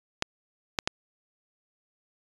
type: clicks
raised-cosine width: 0.2 ms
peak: -7 dBFS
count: 3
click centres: 0.224 / 0.788 / 0.875 s
effects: resampled to 22050 Hz